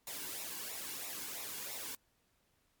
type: noise with flanger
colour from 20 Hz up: white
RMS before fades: -43 dBFS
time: 0.07-1.95 s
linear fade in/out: 2 ms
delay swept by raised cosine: 0.63 to 1.63 ms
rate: 3 Hz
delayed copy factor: -0.65
effects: pink hiss -75 dBFS RMS until 2.8 s + MP3 96 kbps